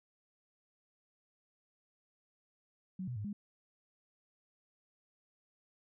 sine tone with pitch steps, 186.6 / 123.7 / 104 / 204.9 Hz, F#3 / B2 / G#2 / G#3, +15 / +3 / +3 / -23 cents, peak -37 dBFS, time 2.99-3.33 s, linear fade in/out 5 ms, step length 85 ms, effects none

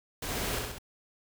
pink noise with echo, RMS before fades -35 dBFS, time 0.22-0.59 s, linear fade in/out 5 ms, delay 65 ms, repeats 3, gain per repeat -3 dB, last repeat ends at 0.785 s, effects none

